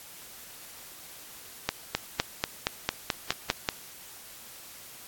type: accelerating click train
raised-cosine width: 0.2 ms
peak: -7 dBFS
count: 10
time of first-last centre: 1.69-3.689 s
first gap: 260 ms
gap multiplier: 0.96
effects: white hiss -47 dBFS RMS until 5.07 s + AAC 64 kbps